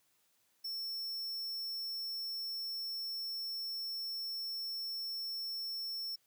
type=tone; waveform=square; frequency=5400 Hz; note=E8; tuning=41 cents sharp; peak=-38 dBFS; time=0.64-6.16 s; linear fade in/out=10 ms; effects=white hiss -74 dBFS RMS until 6.26 s + high-pass 60 Hz 12 dB/octave